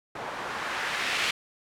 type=noise with low-pass filter sweep; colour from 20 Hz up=blue; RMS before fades=-31 dBFS; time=0.15-1.31 s; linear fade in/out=5 ms; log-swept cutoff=840 to 2700 Hz; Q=1.2; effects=none